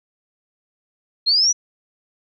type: linear sweep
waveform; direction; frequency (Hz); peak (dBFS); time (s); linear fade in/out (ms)
sine; up; 4130 to 5970; -13; 1.26-1.53; 20
effects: none